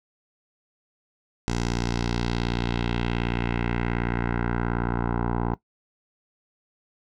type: tone with low-pass filter sweep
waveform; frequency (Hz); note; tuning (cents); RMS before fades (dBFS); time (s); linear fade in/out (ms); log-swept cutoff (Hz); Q
10% pulse; 58.7; A#1; +13; -26; 1.48-5.54; 0; 6500 to 990; 1.9
effects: noise-tail reverb RT60 0.1 s tail -18 dB re dry